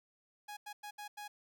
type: tone bursts at uneven times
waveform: sawtooth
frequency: 830.6 Hz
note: G#5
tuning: in tune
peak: -40 dBFS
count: 5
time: 0.48-0.57 / 0.66-0.73 / 0.83-0.91 / 0.98-1.08 / 1.17-1.28 s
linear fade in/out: 10 ms
effects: none